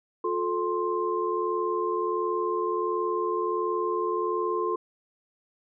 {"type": "tone cluster", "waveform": "sine", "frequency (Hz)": [356.6, 438, 1051], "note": ["F4", "A4", "C6"], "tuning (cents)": [36, -8, 7], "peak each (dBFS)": -29, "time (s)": [0.24, 4.76], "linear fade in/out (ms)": 5, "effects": []}